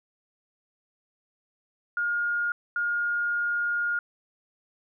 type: tone bursts at uneven times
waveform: sine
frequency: 1422 Hz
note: F6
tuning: 31 cents sharp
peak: -24 dBFS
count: 2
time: 1.97-2.52 / 2.76-3.99 s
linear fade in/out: 2 ms
effects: none